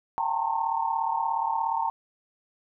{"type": "tone cluster", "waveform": "sine", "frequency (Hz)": [778, 882, 919, 1074], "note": ["G5", "A5", "A#5", "C6"], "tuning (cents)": [-13, 4, -25, 45], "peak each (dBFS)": [-32, -30, -27, -34], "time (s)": [0.18, 1.9], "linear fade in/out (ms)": 0, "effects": []}